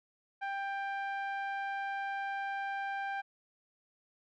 sawtooth tone with low-pass filter, 790 Hz, G5, 13 cents sharp, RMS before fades -37 dBFS, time 0.41-3.22 s, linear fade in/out 20 ms, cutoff 1800 Hz, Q 1.5, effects none

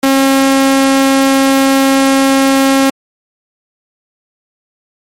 sawtooth tone, 270.4 Hz, C#4, 43 cents flat, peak -3 dBFS, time 0.03-2.9 s, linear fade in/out 5 ms, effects MP3 64 kbps

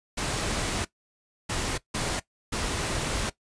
pink noise bursts at uneven times, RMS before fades -29 dBFS, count 4, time 0.17-0.85 / 1.49-1.78 / 1.94-2.2 / 2.52-3.3 s, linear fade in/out 10 ms, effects noise-tail reverb RT60 0.1 s tail -18 dB re dry + resampled to 22050 Hz

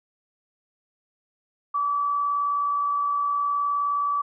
sine tone with amplitude modulation, 1151 Hz, D6, 35 cents flat, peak -20 dBFS, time 1.74-4.22 s, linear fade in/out 10 ms, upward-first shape sine, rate 59.3 Hz, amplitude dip 30%, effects none

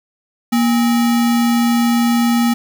sine tone with sample-and-hold, 236.3 Hz, A#3, 24 cents sharp, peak -11 dBFS, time 0.52-2.54 s, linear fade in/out 10 ms, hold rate 1050 Hz, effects none

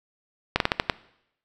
slowing click train, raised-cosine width 0.3 ms, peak -3 dBFS, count 6, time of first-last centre 0.56-0.898 s, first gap 42 ms, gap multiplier 1.24, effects noise-tail reverb RT60 0.8 s tail -20 dB re dry

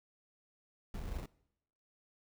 brown noise with sample-and-hold, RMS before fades -41 dBFS, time 0.94-1.26 s, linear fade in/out 2 ms, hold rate 1575 Hz, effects noise-tail reverb RT60 0.8 s tail -22 dB re dry

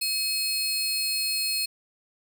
sawtooth tone pair together, 2549 / 4275 Hz, D#7 / C8, +41 / +36 cents, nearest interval major sixth, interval 895 cents, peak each -28 / -23 dBFS, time 0.01-1.66 s, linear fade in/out 10 ms, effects none

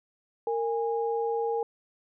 sine tone pair together, 460.5 / 821 Hz, A#4 / G#5, -21 / -20 cents, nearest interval minor seventh, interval 1001 cents, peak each -27 / -31 dBFS, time 0.47-1.63 s, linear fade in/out 2 ms, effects none

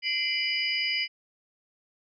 sine tone cluster, 2060 / 2353 / 2967 / 4916 Hz, C7 / D7 / F#7 / D#8, -28 / +3 / +4 / -22 cents, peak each -31 dBFS, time 0.02-1.08 s, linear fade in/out 50 ms, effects none

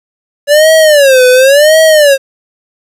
square tone with vibrato, 567 Hz, C#5, 39 cents sharp, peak -3 dBFS, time 0.47-2.18 s, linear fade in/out 50 ms, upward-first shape sine, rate 0.93 Hz, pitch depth 210 cents each way, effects resampled to 32000 Hz + 7-bit

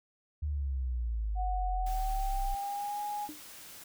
sine exponential sweep, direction down, 76.3 to 30.73 Hz, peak -30 dBFS, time 0.42-2.55 s, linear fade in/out 10 ms
sine tone with pitch glide, 738 to 828.4 Hz, F#5 to G#5, -5 to -5 cents, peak -33 dBFS, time 1.35-3.29 s, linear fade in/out 50 ms, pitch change +200 cents, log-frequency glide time 1.69-3.01 s
white noise, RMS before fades -49 dBFS, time 1.86-3.84 s, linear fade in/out 5 ms
sine tone with exponential decay, 301.6 Hz, D4, 46 cents sharp, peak -37 dBFS, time 3.29-3.45 s, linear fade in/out 0 ms, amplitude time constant 33 ms
effects none

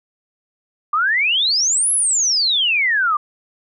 sine exponential two-way sweep, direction up then down, 1162 to 11180 to 1162 Hz, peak -14 dBFS, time 0.93-3.17 s, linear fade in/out 5 ms, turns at 1.92 s, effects none

